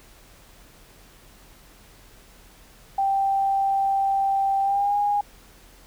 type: tone with pitch glide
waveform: sine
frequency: 784 to 819.7 Hz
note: G5 to G#5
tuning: 0 to -23 cents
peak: -19 dBFS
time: 2.98-5.21 s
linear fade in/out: 5 ms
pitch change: +77 cents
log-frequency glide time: 4.61-4.97 s
effects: added 41 Hz sine -54 dBFS peak until 5.86 s + pink hiss -52 dBFS RMS until 5.86 s